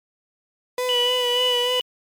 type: tone with vibrato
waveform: 35% pulse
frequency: 493.9 Hz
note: B4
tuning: in tune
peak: -20 dBFS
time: 0.78-1.8 s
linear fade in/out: 2 ms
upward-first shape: sine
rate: 3.4 Hz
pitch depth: 31 cents each way
type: tone with tremolo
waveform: sine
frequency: 2960 Hz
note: F#7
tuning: in tune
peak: -18 dBFS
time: 0.89-1.81 s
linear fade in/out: 0 ms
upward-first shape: triangle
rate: 2.2 Hz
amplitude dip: 45%
effects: MP3 96 kbps